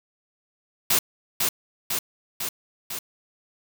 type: noise with echo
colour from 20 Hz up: white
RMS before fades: -20 dBFS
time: 0.9-0.99 s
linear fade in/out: 5 ms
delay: 500 ms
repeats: 4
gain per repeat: -3 dB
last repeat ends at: 2.99 s
effects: none